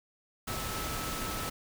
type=tone in noise; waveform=sine; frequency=1305 Hz; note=E6; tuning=18 cents flat; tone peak=-41 dBFS; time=0.47-1.5 s; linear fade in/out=10 ms; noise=pink; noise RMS=-36 dBFS; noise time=0.47-1.5 s; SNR=-8 dB; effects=none